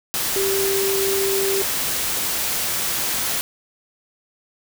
sine tone in noise, 391 Hz, G4, 4 cents flat, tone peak -20 dBFS, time 0.36-1.62 s, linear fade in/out 0 ms, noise white, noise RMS -23 dBFS, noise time 0.14-3.41 s, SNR 0 dB, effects none

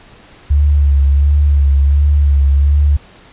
sine tone with vibrato, 71.1 Hz, C#2, 45 cents sharp, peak -7 dBFS, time 0.5-2.97 s, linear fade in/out 10 ms, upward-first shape sine, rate 1.4 Hz, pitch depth 44 cents each way, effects pink hiss -42 dBFS RMS until 3.32 s + resampled to 8000 Hz

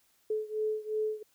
sine beating tone pair, 430 / 432.8 Hz, A4 / A4, -40 / -29 cents, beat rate 2.8 Hz, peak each -32 / -34 dBFS, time 0.3-1.23 s, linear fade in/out 5 ms, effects white hiss -69 dBFS RMS until 1.34 s

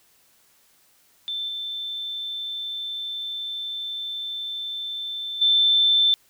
sine tone with level steps, 3544 Hz, A7, 12 cents sharp, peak -26 / -28 / -15 dBFS, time 1.28-6.14 s, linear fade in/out 0 ms, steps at 1.48 / 5.41 s, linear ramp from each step 10 ms, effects white hiss -60 dBFS RMS until 6.29 s

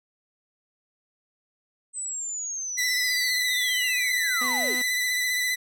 sine linear sweep, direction down, 8170 to 284.9 Hz, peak -29 dBFS, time 1.93-4.76 s, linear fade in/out 50 ms
sawtooth tone with vibrato, 1994 Hz, B6, 16 cents sharp, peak -20 dBFS, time 2.77-5.56 s, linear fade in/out 20 ms, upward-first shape triangle, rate 15 Hz, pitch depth 33 cents each way
sawtooth tone, 251.2 Hz, B3, 30 cents sharp, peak -30 dBFS, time 4.41-4.82 s, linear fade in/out 5 ms
effects none

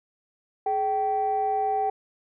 sine tone pair together, 423.2 / 774 Hz, G#4 / G5, +33 / -22 cents, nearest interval minor seventh, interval 1045 cents, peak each -28 / -22 dBFS, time 0.66-1.9 s, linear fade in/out 5 ms, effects tanh soft clip ceiling -17 dBFS

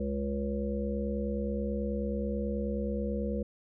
harmonic tone, 69.3 Hz, C#2, in tune, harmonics 1 / 3 / 5 / 7 / 8, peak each -35 / -33 / -41 / -36 / -40 dBFS, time 0-3.43 s, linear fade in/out 5 ms, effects none

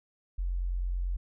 sine tone, 44.6 Hz, F1, 37 cents sharp, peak -28 dBFS, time 0.38-1.17 s, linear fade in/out 10 ms, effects none

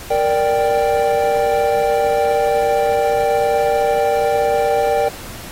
triangle chord, G minor, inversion first, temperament equal, 466.2 / 587.3 / 784 Hz, Bb4 / D5 / G5, 0 / 0 / 0 cents, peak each -16 dBFS, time 0.1-5.09 s, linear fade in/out 10 ms, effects pink hiss -34 dBFS RMS until 5.51 s + AAC 48 kbps

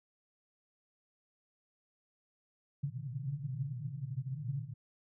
pink band-pass noise, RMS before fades -39 dBFS, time 2.83-4.74 s, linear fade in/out 10 ms, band 120 to 150 Hz, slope 96 dB/octave, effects none

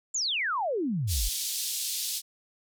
sine exponential sweep, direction down, 7459 to 38.89 Hz, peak -26 dBFS, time 0.14-1.29 s, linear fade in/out 10 ms
pink band-pass noise, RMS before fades -32 dBFS, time 1.07-2.22 s, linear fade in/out 50 ms, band 3700 to 15000 Hz, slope 24 dB/octave
effects none

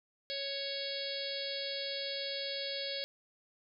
harmonic tone, 554.4 Hz, C#5, in tune, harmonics 1 / 3 / 4 / 5 / 6 / 7 / 8 / 9, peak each -41 / -49 / -47 / -51 / -43 / -44 / -41 / -46 dBFS, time 0.3-3.04 s, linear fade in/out 0 ms, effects none

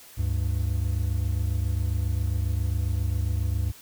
triangle tone pair together, 71.6 / 99 Hz, D2 / G2, -43 / +18 cents, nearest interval tritone, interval 561 cents, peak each -24 dBFS, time 0.17-3.72 s, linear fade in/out 20 ms, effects white hiss -49 dBFS RMS until 3.81 s

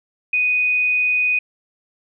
sine tone, 2488 Hz, D#7, 1 cent flat, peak -15 dBFS, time 0.33-1.39 s, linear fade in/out 5 ms, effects none

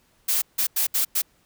blue noise bursts at uneven times, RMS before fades -22 dBFS, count 5, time 0.28-0.42 / 0.58-0.67 / 0.76-0.87 / 0.94-1.05 / 1.15-1.22 s, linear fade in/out 10 ms, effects pink hiss -63 dBFS RMS until 1.45 s

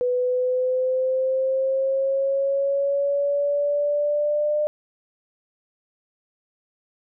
sine linear sweep, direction up, 493.9 to 601 Hz, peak -19 dBFS, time 0.01-4.67 s, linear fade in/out 0 ms, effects none

